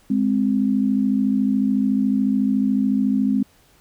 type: tone pair together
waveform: sine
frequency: 207.3 / 261.2 Hz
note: G#3 / C4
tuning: -3 / -3 cents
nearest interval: major third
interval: 400 cents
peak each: -19 dBFS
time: 0.1-3.43 s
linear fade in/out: 5 ms
effects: pink hiss -56 dBFS RMS until 3.8 s